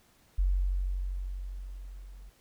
sine tone with level ramp, 46.25 Hz, F#1, in tune, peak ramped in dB -22 to -45 dBFS, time 0.38-2.3 s, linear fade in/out 10 ms, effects pink hiss -64 dBFS RMS until 2.4 s

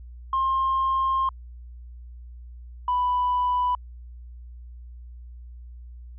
sine tone pair in turn, 1063 / 990.7 Hz, C6 / B5, +27 / +5 cents, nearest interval minor second, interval 122 cents, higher first, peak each -19 dBFS, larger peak neither, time 0.33-1.29 / 2.88-3.75 s, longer first, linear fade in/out 2 ms, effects tanh soft clip ceiling -17 dBFS + added 60 Hz sine -39 dBFS peak until 6.18 s

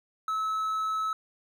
triangle tone, 1297 Hz, E6, 28 cents flat, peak -25 dBFS, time 0.28-1.13 s, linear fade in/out 2 ms, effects none

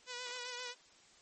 5% pulse tone with vibrato, 493.9 Hz, B4, in tune, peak -30 dBFS, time 0.06-0.75 s, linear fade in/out 50 ms, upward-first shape sine, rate 7.6 Hz, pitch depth 36 cents each way, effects white hiss -63 dBFS RMS until 1.21 s + MP3 32 kbps

